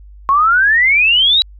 sine exponential sweep, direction up, 1071 to 3951 Hz, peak -8 dBFS, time 0.29-1.42 s, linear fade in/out 0 ms, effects added 50 Hz sine -35 dBFS peak until 1.59 s

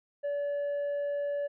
sine tone with tanh clipping, 574 Hz, D5, 40 cents flat, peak -30 dBFS, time 0.23-1.48 s, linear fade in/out 20 ms, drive 3 dB, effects none

